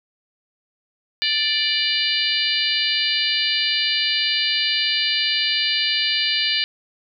harmonic tone with a mistuned harmonic, 587.3 Hz, D5, in tune, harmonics 3 / 4 / 5 / 6 / 7 / 8, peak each -28 / -26 / -23 / -26 / -25 / -25 dBFS, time 1.22-6.64 s, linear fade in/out 0 ms, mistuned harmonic 6, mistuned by +47 cents, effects none

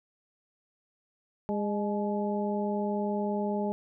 harmonic tone with a mistuned harmonic, 204.9 Hz, G#3, 23 cents flat, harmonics 1 / 2 / 3 / 4, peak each -30 / -33 / -35 / -36 dBFS, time 1.49-3.72 s, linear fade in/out 0 ms, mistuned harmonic 4, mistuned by +61 cents, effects none

